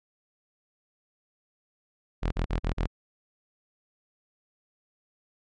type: tone bursts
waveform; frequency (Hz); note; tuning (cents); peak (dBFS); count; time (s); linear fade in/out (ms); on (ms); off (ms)
sawtooth; 41.86; E1; +27; -21; 5; 2.22-2.872; 20; 100; 38
effects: low-pass 4000 Hz 12 dB/octave